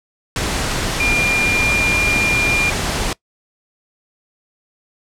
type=tone in noise; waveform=sine; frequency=2400 Hz; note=D7; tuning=37 cents sharp; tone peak=-15 dBFS; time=1-2.7 s; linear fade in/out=2 ms; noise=pink; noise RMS=-20 dBFS; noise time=0.36-3.13 s; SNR=+2 dB; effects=noise-tail reverb RT60 0.1 s tail -22 dB re dry + low-pass 9000 Hz 12 dB/octave

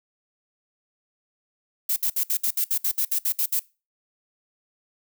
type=noise bursts; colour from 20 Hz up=violet; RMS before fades=-23 dBFS; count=13; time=1.89-3.595 s; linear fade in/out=5 ms; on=73 ms; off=63 ms; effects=noise-tail reverb RT60 0.3 s tail -22 dB re dry

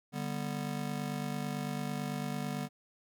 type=chord; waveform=square; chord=G major; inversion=second; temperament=just; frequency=147 / 196 / 245 Hz; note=D3 / G3 / B3; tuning=+2 / 0 / -14 cents; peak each=-39 / -40 / -40 dBFS; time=0.12-2.69 s; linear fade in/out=50 ms; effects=none

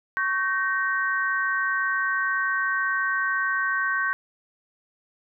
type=chord; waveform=sine; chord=G diminished; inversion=second; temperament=equal with one note detuned; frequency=1108.7 / 1542.8 / 1864.7 Hz; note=Db6 / G6 / Bb6; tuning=0 / -28 / 0 cents; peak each=-28 / -24 / -29 dBFS; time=0.17-4.13 s; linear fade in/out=0 ms; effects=none

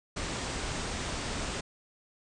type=low-pass noise; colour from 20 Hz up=pink; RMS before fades=-35 dBFS; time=0.16-1.61 s; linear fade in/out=10 ms; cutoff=8900 Hz; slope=96 dB/octave; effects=none

